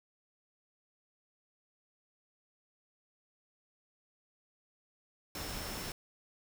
sine tone in noise, 5350 Hz, E8, 25 cents sharp, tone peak -49 dBFS, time 5.35-5.92 s, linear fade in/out 2 ms, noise pink, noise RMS -41 dBFS, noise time 5.35-5.92 s, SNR -11 dB, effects none

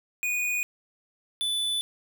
square tone pair in turn, 2466 / 3487 Hz, D#7 / A7, -16 / -16 cents, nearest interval tritone, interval 600 cents, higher second, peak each -26 dBFS, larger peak neither, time 0.23-0.63 / 1.41-1.81 s, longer neither, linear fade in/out 0 ms, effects none

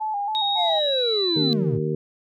sine tone with vibrato, 837 Hz, G#5, 13 cents sharp, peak -23 dBFS, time 0-0.8 s, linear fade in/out 20 ms, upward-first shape square, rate 3.6 Hz, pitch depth 57 cents each way
sine tone with pitch glide, 3754 to 4000 Hz, A#7 to B7, +11 to +21 cents, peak -22 dBFS, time 0.35-1.53 s, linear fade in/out 0 ms, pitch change +110 cents, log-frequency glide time 0.49-1.34 s
triangle linear sweep, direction down, 738 to 92.1 Hz, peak -20 dBFS, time 0.55-1.8 s, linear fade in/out 50 ms
harmonic tone, 76.9 Hz, D#2, 20 cents flat, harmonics 2 / 3 / 4 / 5 / 6, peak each -25 / -31 / -36 / -27 / -29 dBFS, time 1.36-1.95 s, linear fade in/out 5 ms
effects none

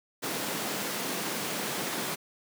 pink high-pass noise, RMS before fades -33 dBFS, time 0.22-2.16 s, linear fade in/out 20 ms, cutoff 170 Hz, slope 24 dB/octave, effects none

